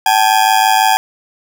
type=ring-modulated tone; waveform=40% pulse; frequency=820 Hz; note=G#5; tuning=22 cents flat; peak=-5 dBFS; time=0.06-0.97 s; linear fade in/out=0 ms; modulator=53 Hz; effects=none